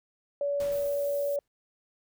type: tone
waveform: sine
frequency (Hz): 570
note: C#5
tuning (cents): +48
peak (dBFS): -26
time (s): 0.41-1.39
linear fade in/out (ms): 2
type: noise with exponential decay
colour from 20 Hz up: pink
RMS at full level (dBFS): -42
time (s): 0.6-1.48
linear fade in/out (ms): 2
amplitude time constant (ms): 190
type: noise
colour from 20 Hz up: violet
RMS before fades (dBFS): -45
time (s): 0.72-1.36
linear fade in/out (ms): 0
effects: none